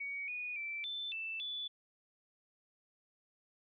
sine tone with pitch steps, 2249 / 2465 / 2333 / 3530 / 2653 / 3466 Hz, C#7 / D#7 / D7 / A7 / E7 / A7, +24 / -17 / -12 / +5 / +10 / -27 cents, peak -38 dBFS, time 0-1.68 s, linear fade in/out 10 ms, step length 280 ms, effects none

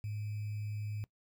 sine tone with sample-and-hold, 105.2 Hz, G#2, 23 cents sharp, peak -36 dBFS, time 0.04-1.04 s, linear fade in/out 0 ms, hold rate 2450 Hz, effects noise-tail reverb RT60 0.1 s tail -20 dB re dry

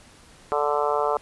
harmonic tone, 146.83 Hz, D3, in tune, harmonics 3 / 4 / 5 / 6 / 7 / 8 / 9, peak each -26 / -27 / -28 / -29 / -29 / -30 / -31 dBFS, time 0.52-1.17 s, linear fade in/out 0 ms, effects pink hiss -51 dBFS RMS until 1.21 s + resampled to 24000 Hz

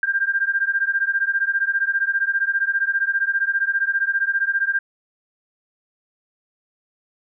sine beating tone pair, 1586 / 1601 Hz, G6 / G6, +20 / +36 cents, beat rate 15 Hz, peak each -21 dBFS, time 0.03-4.79 s, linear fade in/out 2 ms, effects none

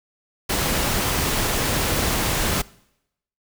pink noise, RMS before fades -22 dBFS, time 0.49-2.62 s, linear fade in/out 10 ms, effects noise-tail reverb RT60 0.8 s tail -22 dB re dry

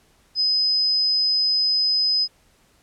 sine tone, 5040 Hz, D#8, 21 cents sharp, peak -17 dBFS, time 0.35-2.28 s, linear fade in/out 50 ms, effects pink hiss -59 dBFS RMS until 2.82 s + low-pass 12000 Hz 12 dB/octave

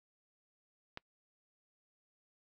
click, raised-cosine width 0.3 ms, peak -26 dBFS, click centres 0.974 s, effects noise-tail reverb RT60 0.1 s tail -26 dB re dry

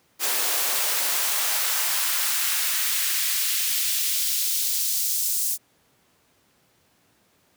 white noise with high-pass filter sweep, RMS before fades -24 dBFS, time 0.19-5.58 s, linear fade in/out 50 ms, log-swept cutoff 390 to 6800 Hz, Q 0.94, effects pink hiss -63 dBFS RMS until 7.56 s + high-pass 100 Hz 12 dB/octave

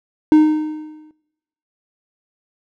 triangle tone with exponential decay, 307.9 Hz, D#4, 18 cents flat, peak -3 dBFS, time 0.32-1.11 s, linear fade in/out 1 ms, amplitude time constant 170 ms, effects noise-tail reverb RT60 1.0 s tail -18 dB re dry

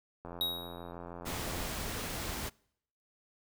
click train, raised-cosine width 1 ms, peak -30 dBFS, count 123, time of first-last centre 0.25-1.662 s, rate 86.4 Hz
square tone with exponential decay, 3800 Hz, A#7, 33 cents sharp, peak -28 dBFS, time 0.41-0.92 s, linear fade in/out 1 ms, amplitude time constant 110 ms
pink noise, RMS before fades -38 dBFS, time 1.25-2.5 s, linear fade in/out 20 ms
effects noise-tail reverb RT60 0.7 s tail -26 dB re dry

